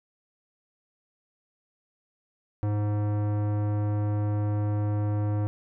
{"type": "tone with tanh clipping", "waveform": "sine", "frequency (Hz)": 104.2, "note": "G#2", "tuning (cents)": 6, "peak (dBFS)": -26, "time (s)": [2.63, 5.47], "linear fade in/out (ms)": 0, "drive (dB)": 18, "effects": []}